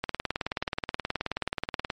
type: click train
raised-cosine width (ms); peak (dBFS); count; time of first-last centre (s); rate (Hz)
0.3; -12; 36; 0.04-1.902; 18.8
effects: MP3 48 kbps